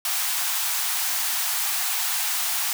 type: high-pass noise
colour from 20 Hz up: white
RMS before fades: -25 dBFS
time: 0.05-2.73 s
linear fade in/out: 2 ms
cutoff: 680 Hz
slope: 96 dB/octave
effects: none